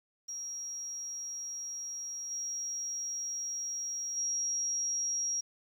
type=tone with level steps; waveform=sine; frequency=5650 Hz; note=F8; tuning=19 cents sharp; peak=-37 / -34 / -30 dBFS; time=0.28-5.41 s; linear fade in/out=10 ms; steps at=2.3 / 4.16 s; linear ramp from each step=20 ms; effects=10-bit